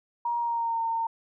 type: tone with pitch glide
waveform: sine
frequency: 946 to 912.7 Hz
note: A#5 to A#5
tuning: +25 to -37 cents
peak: -25 dBFS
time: 0.25-1.07 s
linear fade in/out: 5 ms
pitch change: -62 cents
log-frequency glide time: 0.38-0.8 s
effects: none